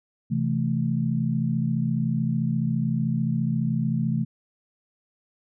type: chord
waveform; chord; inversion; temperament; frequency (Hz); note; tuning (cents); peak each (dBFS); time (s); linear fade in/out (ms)
sine; A minor; first; equal; 130.81 / 164.81 / 220; C3 / E3 / A3; 0 / 0 / 0; -26; 0.3-4.25; 20
effects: none